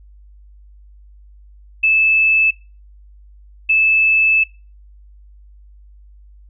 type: tone bursts at uneven times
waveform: sine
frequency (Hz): 2620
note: E7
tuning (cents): -11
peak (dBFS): -10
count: 2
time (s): 1.83-2.51 / 3.69-4.44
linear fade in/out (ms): 10
effects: noise-tail reverb RT60 0.3 s tail -20 dB re dry + added 50 Hz sine -41 dBFS peak until 6.49 s